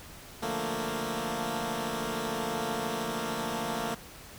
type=chord; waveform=10% pulse; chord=Bb major seventh; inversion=first; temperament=equal; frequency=146.83 / 174.61 / 220 / 233.1 Hz; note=D3 / F3 / A3 / Bb3; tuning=0 / 0 / 0 / 0 cents; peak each=-32 / -31 / -27 / -26 dBFS; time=0.42-3.95 s; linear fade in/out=10 ms; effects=pink hiss -48 dBFS RMS until 4.38 s